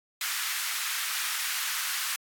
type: high-pass noise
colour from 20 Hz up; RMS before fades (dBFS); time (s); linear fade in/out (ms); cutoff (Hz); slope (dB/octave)
pink; -31; 0.21-2.16; 2; 1300; 24
effects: AAC 64 kbps